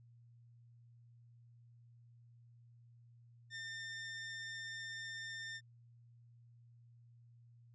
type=tone; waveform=sawtooth; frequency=1804 Hz; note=A6; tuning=43 cents sharp; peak=-40 dBFS; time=3.5-5.61 s; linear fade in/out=50 ms; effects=added 118 Hz sine -60 dBFS peak until 7.74 s + resampled to 16000 Hz